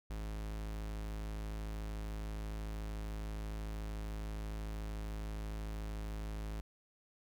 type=tone; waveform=45% pulse; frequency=53 Hz; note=G#1; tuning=36 cents sharp; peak=-39 dBFS; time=0.1-6.61 s; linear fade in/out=5 ms; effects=none